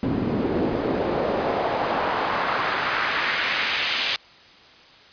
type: noise with band-pass filter sweep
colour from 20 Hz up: pink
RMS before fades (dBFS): -24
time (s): 0.03-4.16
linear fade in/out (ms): 0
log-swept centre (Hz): 230 to 3300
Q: 1.4
effects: white hiss -49 dBFS RMS until 5.12 s + resampled to 11025 Hz